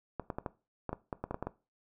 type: clicks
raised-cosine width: 1 ms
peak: -21 dBFS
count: 12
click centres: 0.197 / 0.302 / 0.385 / 0.462 / 0.893 / 0.93 / 1.128 / 1.24 / 1.31 / 1.344 / 1.426 / 1.47 s
effects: noise-tail reverb RT60 0.3 s tail -18 dB re dry